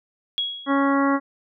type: tone with exponential decay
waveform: sine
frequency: 3322 Hz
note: G#7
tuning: in tune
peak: -19 dBFS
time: 0.38-0.94 s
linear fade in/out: 0 ms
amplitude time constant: 120 ms
type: harmonic tone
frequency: 277.2 Hz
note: C#4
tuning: in tune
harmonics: 1 / 2 / 3 / 4 / 5 / 6 / 7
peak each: -19 / -26 / -29 / -24 / -29 / -34 / -32 dBFS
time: 0.66-1.2 s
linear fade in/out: 50 ms
effects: none